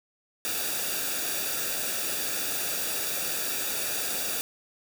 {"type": "noise with comb filter", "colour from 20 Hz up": "white", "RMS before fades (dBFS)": -30, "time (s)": [0.45, 4.41], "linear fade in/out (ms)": 0, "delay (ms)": 0.96, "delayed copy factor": -0.65, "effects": []}